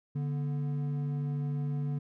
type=tone pair together; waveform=triangle; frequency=145.4 / 244.5 Hz; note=D3 / B3; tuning=-17 / -17 cents; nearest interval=major sixth; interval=900 cents; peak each=-28 / -39 dBFS; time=0.15-1.99 s; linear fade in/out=10 ms; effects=none